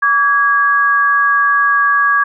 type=tone pair together; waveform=sine; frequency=1146 / 1650.4 Hz; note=D6 / G#6; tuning=-43 / -11 cents; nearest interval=tritone; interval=632 cents; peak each=-12 dBFS; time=0.02-2.24 s; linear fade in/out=10 ms; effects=none